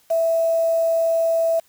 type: tone with quantisation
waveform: sine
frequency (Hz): 659.3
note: E5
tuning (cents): 0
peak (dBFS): -16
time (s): 0.1-1.6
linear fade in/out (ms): 10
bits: 6
effects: white hiss -58 dBFS RMS until 1.68 s